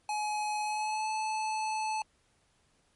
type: tone with pitch glide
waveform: square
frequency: 845 to 868.8 Hz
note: G#5 to A5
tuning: +30 to -22 cents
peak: -31 dBFS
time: 0.09-2.02 s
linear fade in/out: 2 ms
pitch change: +48 cents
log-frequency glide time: 0.62-1.09 s
effects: pink hiss -70 dBFS RMS until 2.95 s + MP3 48 kbps